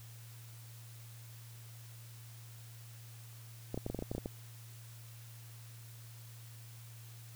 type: clicks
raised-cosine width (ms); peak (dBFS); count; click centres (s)
2; -24; 11; 3.744 / 3.776 / 3.864 / 3.9 / 3.947 / 3.99 / 4.024 / 4.115 / 4.15 / 4.181 / 4.259
effects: added 115 Hz sine -50 dBFS peak until 7.35 s + white hiss -58 dBFS RMS until 7.35 s